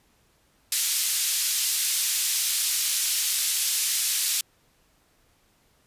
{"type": "band-pass noise", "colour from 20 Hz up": "white", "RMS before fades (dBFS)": -25, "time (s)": [0.72, 4.41], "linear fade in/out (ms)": 2, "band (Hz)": [3100, 12000], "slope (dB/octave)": 12, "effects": ["pink hiss -64 dBFS RMS until 5.86 s", "resampled to 32000 Hz"]}